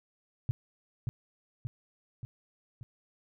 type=tone with echo; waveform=sine; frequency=121 Hz; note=B2; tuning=35 cents flat; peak=-24 dBFS; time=0.49-0.51 s; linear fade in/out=0 ms; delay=580 ms; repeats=4; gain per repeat=-4 dB; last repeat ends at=2.83 s; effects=none